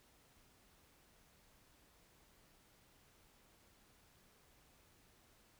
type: silence
effects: pink hiss -69 dBFS RMS until 5.59 s